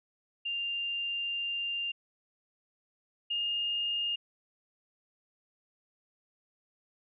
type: tone pair in turn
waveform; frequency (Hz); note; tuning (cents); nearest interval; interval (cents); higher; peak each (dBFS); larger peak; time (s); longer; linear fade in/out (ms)
sine; 2794 / 2831; F7 / F7; 0 / +23; unison; 23; second; -31 / -29; second; 0.45-1.92 / 3.3-4.16; first; 10
effects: none